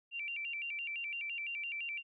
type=tone with vibrato; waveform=sine; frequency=2544 Hz; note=D#7; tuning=38 cents sharp; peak=-37 dBFS; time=0.11-2.03 s; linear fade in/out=50 ms; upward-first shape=square; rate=5.9 Hz; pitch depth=150 cents each way; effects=none